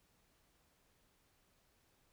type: silence
effects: pink hiss -74 dBFS RMS until 2.12 s